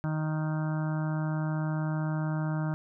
harmonic tone, 155.56 Hz, D#3, in tune, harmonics 1 / 2 / 4 / 5 / 6 / 7 / 8 / 9 / 10, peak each -28 / -37 / -41 / -46 / -44 / -49 / -47 / -46 / -47 dBFS, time 0.04-2.74 s, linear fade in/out 0 ms, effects none

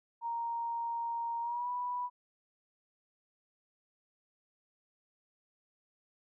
sine tone with pitch glide, 932.3 to 983.2 Hz, A#5 to B5, 0 to -8 cents, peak -33 dBFS, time 0.21-2.1 s, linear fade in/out 50 ms, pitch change +92 cents, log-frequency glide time 1.41-1.69 s, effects none

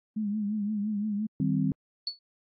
sine tone with vibrato, 209.1 Hz, G#3, 12 cents sharp, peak -27 dBFS, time 0.16-1.27 s, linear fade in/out 10 ms, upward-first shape triangle, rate 5.8 Hz, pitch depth 82 cents each way
sine chord, C minor, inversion first, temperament equal, 155.56 / 196 / 261.6 Hz, Eb3 / G3 / C4, 0 / 0 / 0 cents, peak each -28 dBFS, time 1.4-1.72 s, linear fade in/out 2 ms
sine tone with exponential decay, 4435 Hz, C#8, in tune, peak -25 dBFS, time 2.07-2.19 s, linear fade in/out 2 ms, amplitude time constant 26 ms
effects AAC 48 kbps

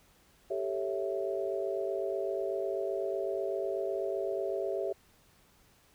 sine chord, A dominant seventh, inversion third, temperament equal, 392 / 440 / 554.4 / 659.3 Hz, G4 / A4 / C#5 / E5, 0 / 0 / 0 / 0 cents, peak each -34 / -39 / -37 / -36 dBFS, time 0.5-4.93 s, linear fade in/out 10 ms, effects pink hiss -64 dBFS RMS until 5.94 s

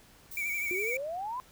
violet noise, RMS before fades -43 dBFS, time 0.31-0.97 s, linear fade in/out 5 ms
triangle tone with vibrato, 2295 Hz, D7, 40 cents flat, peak -29 dBFS, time 0.37-0.97 s, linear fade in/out 2 ms, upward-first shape sine, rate 12 Hz, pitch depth 54 cents each way
sine exponential sweep, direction up, 349.2 to 1046.5 Hz, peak -33 dBFS, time 0.71-1.4 s, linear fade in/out 0 ms
effects pink hiss -58 dBFS RMS until 1.51 s

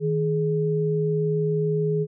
sine tone pair together, 157.8 / 419.5 Hz, D#3 / G#4, +25 / +17 cents, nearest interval octave + perfect fourth, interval 1692 cents, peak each -23 dBFS, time 0-2.07 s, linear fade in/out 50 ms, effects none

